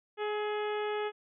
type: harmonic tone with a mistuned harmonic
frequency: 420 Hz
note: G#4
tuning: 19 cents sharp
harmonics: 1 / 2 / 3 / 4 / 5 / 6 / 7 / 8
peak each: -32 / -38 / -42 / -44 / -46 / -48 / -49 / -50 dBFS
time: 0.17-1.12 s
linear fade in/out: 50 ms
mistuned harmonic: 3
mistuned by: +23 cents
effects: none